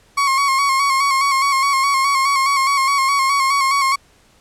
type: tone with vibrato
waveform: 35% pulse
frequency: 1097 Hz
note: C#6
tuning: 18 cents flat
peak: -12 dBFS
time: 0.17-3.96 s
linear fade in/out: 10 ms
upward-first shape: square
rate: 4.8 Hz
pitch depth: 41 cents each way
effects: pink hiss -53 dBFS RMS until 4.4 s + low-pass 10000 Hz 12 dB/octave